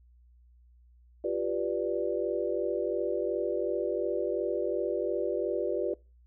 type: chord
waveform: sine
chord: G dominant seventh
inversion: third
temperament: equal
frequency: 349.2 / 392 / 493.9 / 587.3 Hz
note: F4 / G4 / B4 / D5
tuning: 0 / 0 / 0 / 0 cents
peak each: -33 dBFS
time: 1.24-5.94 s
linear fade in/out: 5 ms
effects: noise-tail reverb RT60 0.3 s tail -24 dB re dry + added 60 Hz sine -56 dBFS peak until 6.26 s